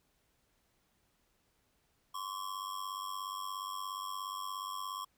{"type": "ring-modulated tone", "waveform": "square", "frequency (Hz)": 1087, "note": "C#6", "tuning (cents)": -34, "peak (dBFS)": -36, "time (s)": [2.14, 5.05], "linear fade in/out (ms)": 10, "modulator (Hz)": 48.5, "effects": ["pink hiss -75 dBFS RMS until 5.17 s"]}